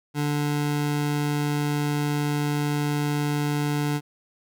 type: tone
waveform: 25% pulse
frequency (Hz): 146.83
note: D3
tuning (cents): 0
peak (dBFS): -19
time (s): 0.14-4.01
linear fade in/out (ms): 50
effects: none